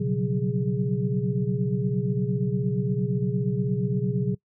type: tone cluster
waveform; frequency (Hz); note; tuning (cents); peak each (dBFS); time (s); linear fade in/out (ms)
sine; 122.8 / 138.9 / 181.7 / 190.3 / 413.1; B2 / C#3 / F#3 / F#3 / G#4; -9 / +4 / -31 / +49 / -9; -28 / -27 / -28 / -31 / -32; 0-4.35; 10
effects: noise-tail reverb RT60 0.1 s tail -23 dB re dry